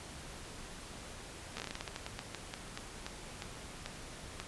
slowing click train, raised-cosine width 0.2 ms, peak -22 dBFS, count 20, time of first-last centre 1.57-4.4 s, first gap 13 ms, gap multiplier 1.23, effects pink hiss -48 dBFS RMS until 4.47 s + resampled to 24000 Hz

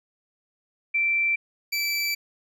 sine / 25% pulse tone pair in turn, 2343 / 2323 Hz, D7 / D7, -5 / -20 cents, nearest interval unison, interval 15 cents, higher first, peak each -20 dBFS, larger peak neither, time 0.94-1.36 / 1.72-2.15 s, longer second, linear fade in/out 10 ms, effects none

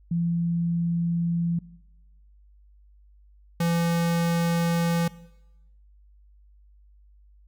sine / square tone pair in turn, 169.8 / 169.13 Hz, F3 / E3, -48 / +45 cents, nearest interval unison, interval 7 cents, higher first, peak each -22 dBFS, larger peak neither, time 0.11-1.59 / 3.6-5.08 s, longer neither, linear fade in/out 5 ms, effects noise-tail reverb RT60 0.9 s tail -19 dB re dry + added 50 Hz sine -52 dBFS peak until 7.47 s

